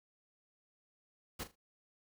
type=noise with echo; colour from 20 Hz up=pink; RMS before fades=-41 dBFS; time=1.39-1.44 s; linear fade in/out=10 ms; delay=39 ms; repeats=3; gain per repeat=-12 dB; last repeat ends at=1.557 s; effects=none